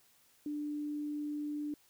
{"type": "tone", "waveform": "sine", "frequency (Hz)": 295.9, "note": "D4", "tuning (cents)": 13, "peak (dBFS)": -35, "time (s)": [0.46, 1.74], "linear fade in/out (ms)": 2, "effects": ["white hiss -67 dBFS RMS until 1.89 s"]}